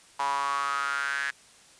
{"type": "tone with high-pass filter sweep", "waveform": "sawtooth", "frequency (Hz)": 140, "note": "C#3", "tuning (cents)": 18, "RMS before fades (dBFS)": -29, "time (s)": [0.19, 1.31], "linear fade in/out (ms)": 10, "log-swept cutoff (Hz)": [930, 1700], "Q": 7.6, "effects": ["white hiss -55 dBFS RMS until 1.79 s", "resampled to 22050 Hz"]}